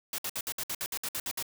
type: noise bursts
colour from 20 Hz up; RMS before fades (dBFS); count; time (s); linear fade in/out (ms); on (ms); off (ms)
white; -34; 12; 0.13-1.426; 2; 53; 60
effects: none